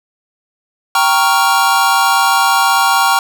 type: chord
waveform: square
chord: G half-diminished seventh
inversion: none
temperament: equal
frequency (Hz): 784 / 932.3 / 1108.7 / 1396.9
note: G5 / Bb5 / Db6 / F6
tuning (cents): 0 / 0 / 0 / 0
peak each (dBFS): -16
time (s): 0.95-3.19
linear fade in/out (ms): 2
effects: none